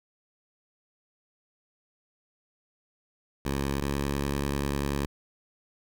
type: tone pair in turn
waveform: 10% pulse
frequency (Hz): 69.3 / 70.31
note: C#2 / C#2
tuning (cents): 0 / +25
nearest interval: unison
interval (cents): 25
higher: second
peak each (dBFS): -19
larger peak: neither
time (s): 3.45-3.81 / 3.81-5.06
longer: second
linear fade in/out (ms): 5
effects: none